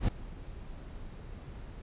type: noise with ADSR envelope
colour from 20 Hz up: brown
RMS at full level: -24 dBFS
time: 0-1.82 s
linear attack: 83 ms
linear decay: 4 ms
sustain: -20 dB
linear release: 6 ms
effects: resampled to 8000 Hz